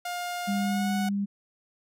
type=tone with pitch glide; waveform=sawtooth; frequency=708 to 737.6 Hz; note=F5 to F#5; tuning=+23 to -6 cents; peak=-27 dBFS; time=0.05-1.09 s; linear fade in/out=5 ms; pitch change=+71 cents; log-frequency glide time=0.53-0.93 s
type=tone; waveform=sine; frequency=200.4 Hz; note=G3; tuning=38 cents sharp; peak=-25 dBFS; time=0.47-1.26 s; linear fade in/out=20 ms
effects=none